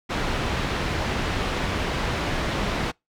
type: low-pass noise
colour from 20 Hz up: pink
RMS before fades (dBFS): -26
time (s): 0.09-2.92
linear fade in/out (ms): 20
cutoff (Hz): 3500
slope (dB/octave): 12
effects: noise-tail reverb RT60 0.2 s tail -26 dB re dry